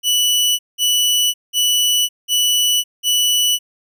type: tone bursts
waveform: sawtooth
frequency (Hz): 2960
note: F#7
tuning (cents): 0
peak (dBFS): -10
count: 5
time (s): 0.03-3.59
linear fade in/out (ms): 50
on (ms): 560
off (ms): 190
effects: none